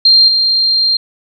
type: tone with level steps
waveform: sine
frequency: 4186 Hz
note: C8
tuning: in tune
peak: -4 / -9 dBFS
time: 0.05-0.97 s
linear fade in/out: 5 ms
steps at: 0.28 s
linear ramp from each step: 2 ms
effects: none